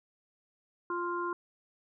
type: harmonic tone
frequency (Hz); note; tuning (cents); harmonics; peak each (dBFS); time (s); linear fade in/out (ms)
349.2; F4; 0; 1 / 3 / 4; -35 / -34 / -39; 0.9-1.33; 2
effects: none